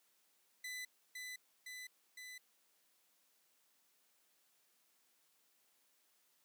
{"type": "tone with echo", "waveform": "sawtooth", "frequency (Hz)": 2002, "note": "B6", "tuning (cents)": 23, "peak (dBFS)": -40, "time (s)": [0.64, 0.85], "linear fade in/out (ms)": 5, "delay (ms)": 510, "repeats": 3, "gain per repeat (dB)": -2, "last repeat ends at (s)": 2.38, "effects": ["white hiss -75 dBFS RMS until 6.44 s", "high-pass 200 Hz 12 dB/octave"]}